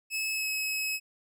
sawtooth tone with pitch glide, 2590 to 2566 Hz, E7 to E7, -31 to -47 cents, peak -26 dBFS, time 0.1-1 s, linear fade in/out 50 ms, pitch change -16 cents, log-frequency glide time 0.34-0.48 s, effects none

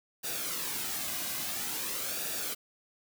white noise with flanger, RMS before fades -35 dBFS, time 0.23-2.55 s, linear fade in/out 20 ms, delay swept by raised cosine 0.94 to 2.24 ms, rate 0.49 Hz, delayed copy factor -0.55, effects none

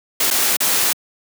white noise with dropouts, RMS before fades -17 dBFS, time 0.2-0.93 s, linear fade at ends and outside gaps 5 ms, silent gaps 0.304-0.309 / 0.568-0.603 s, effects high-pass 200 Hz 12 dB/octave

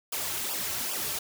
white noise with flanger, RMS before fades -32 dBFS, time 0.12-1.19 s, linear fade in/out 5 ms, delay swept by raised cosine 0.48 to 4.18 ms, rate 2.5 Hz, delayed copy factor -1, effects none

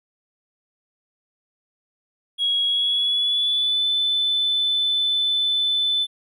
triangle tone with pitch glide, 3316 to 3513 Hz, G#7 to A7, -3 to -3 cents, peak -15 dBFS, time 2.38-6.07 s, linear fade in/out 50 ms, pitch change +100 cents, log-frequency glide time 2.65-3.86 s, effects tanh soft clip ceiling -16 dBFS

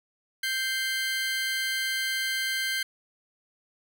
25% pulse tone pair together, 1568 / 2091 Hz, G6 / C7, 0 / -2 cents, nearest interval perfect fourth, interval 498 cents, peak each -25 / -27 dBFS, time 0.43-2.83 s, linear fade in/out 5 ms, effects none

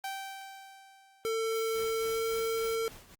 sawtooth tone with exponential decay, 778 Hz, G5, 13 cents flat, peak -30 dBFS, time 0.04-1.75 s, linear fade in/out 2 ms, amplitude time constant 370 ms
square tone with pitch glide, 448.2 to 451.8 Hz, A4 to A4, +32 to +46 cents, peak -30 dBFS, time 1.25-2.88 s, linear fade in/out 0 ms, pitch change +14 cents, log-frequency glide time 1.96-2.24 s
blue noise, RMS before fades -47 dBFS, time 1.54-2.76 s, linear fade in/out 20 ms
pink noise with tremolo, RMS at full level -49 dBFS, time 1.75-3.15 s, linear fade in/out 5 ms, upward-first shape triangle, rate 3.6 Hz, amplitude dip 70%
effects Opus 32 kbps

